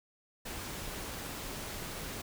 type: noise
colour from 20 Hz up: pink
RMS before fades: -41 dBFS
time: 0.45-2.22 s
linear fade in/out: 10 ms
effects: none